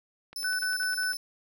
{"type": "click train", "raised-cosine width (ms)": 0.3, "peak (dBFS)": -30, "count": 9, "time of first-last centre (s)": [0.33, 1.133], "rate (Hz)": 9.96}
{"type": "tone", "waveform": "sawtooth", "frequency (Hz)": 5274, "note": "E8", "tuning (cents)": 0, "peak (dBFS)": -30, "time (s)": [0.36, 1.17], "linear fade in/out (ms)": 2}
{"type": "tone bursts", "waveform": "sine", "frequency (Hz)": 1508, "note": "F#6", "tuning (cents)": 32, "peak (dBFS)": -27, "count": 4, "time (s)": [0.44, 1.124], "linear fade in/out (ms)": 5, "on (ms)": 150, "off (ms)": 28}
{"effects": []}